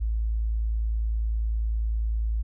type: tone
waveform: sine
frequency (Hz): 55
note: A1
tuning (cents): 0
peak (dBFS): -23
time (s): 0-2.43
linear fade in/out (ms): 20
effects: none